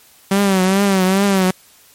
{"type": "tone with vibrato", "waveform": "sawtooth", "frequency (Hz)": 192.8, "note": "G3", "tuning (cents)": -28, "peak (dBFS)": -8, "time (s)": [0.31, 1.51], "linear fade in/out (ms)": 5, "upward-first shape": "triangle", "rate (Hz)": 2.4, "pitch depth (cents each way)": 90, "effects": ["white hiss -48 dBFS RMS until 1.94 s", "MP3 64 kbps"]}